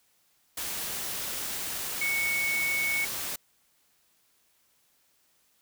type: tone in noise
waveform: sine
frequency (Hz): 2217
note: C#7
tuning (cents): 0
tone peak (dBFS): -26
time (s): 2.01-3.05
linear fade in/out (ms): 5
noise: white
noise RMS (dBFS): -34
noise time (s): 0.57-3.36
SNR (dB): +5
effects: white hiss -68 dBFS RMS until 5.61 s